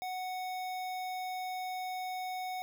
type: tone with notch filter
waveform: square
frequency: 740 Hz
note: F#5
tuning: in tune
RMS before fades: -38 dBFS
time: 0.02-2.62 s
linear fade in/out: 0 ms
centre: 8300 Hz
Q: 1.6
effects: none